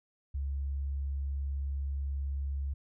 sine tone, 69.3 Hz, C#2, in tune, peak -31 dBFS, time 0.34-2.74 s, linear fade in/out 10 ms, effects none

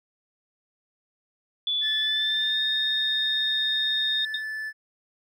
sine tone with pitch glide, 3455 to 3682 Hz, A7 to A#7, -32 to -22 cents, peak -23 dBFS, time 1.67-4.25 s, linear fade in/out 2 ms, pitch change +110 cents, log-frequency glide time 1.99-2.61 s
triangle tone, 1746 Hz, A6, 14 cents flat, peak -28 dBFS, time 1.81-4.73 s, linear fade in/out 50 ms
sine tone with exponential decay, 3679 Hz, A#7, 24 cents flat, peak -23 dBFS, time 4.34-4.44 s, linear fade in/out 5 ms, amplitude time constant 21 ms
effects none

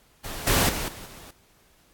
pink noise with level steps, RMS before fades -35 / -21 / -30 / -41 / -45 dBFS, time 0.24-1.31 s, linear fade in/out 5 ms, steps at 0.47 / 0.69 / 0.88 / 1.06 s, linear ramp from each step 2 ms, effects pink hiss -60 dBFS RMS until 1.93 s + AAC 64 kbps

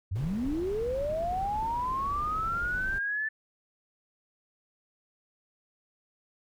sine linear sweep, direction up, 82.41 to 1765 Hz, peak -28 dBFS, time 0.11-3.29 s, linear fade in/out 10 ms
brown noise, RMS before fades -39 dBFS, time 0.15-2.99 s, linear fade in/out 10 ms
effects none

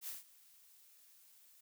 blue noise with ADSR envelope, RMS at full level -43 dBFS, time 0.01-1.61 s, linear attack 62 ms, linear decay 160 ms, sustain -21 dB, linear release 7 ms, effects none

